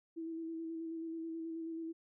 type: tone with vibrato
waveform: sine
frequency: 327.2 Hz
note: E4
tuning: 13 cents flat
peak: -39 dBFS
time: 0.16-1.93 s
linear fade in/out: 20 ms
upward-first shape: square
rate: 9.3 Hz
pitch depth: 17 cents each way
effects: none